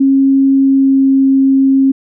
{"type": "tone with pitch glide", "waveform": "sine", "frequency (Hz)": [271.2, 269.3], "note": ["C#4", "C#4"], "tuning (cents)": [-38, -50], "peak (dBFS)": -6, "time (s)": [0, 1.92], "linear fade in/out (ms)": 10, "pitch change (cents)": -12, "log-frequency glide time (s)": [0.54, 1.24], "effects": []}